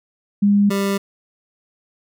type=tone pair in turn; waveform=sine / 25% pulse; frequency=202.9 / 198.04 Hz; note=G#3 / G3; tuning=-40 / +18 cents; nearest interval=unison; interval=42 cents; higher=first; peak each=-11 / -14 dBFS; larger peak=first; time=0.42-0.7 / 0.7-0.98 s; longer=neither; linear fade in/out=10 ms; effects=none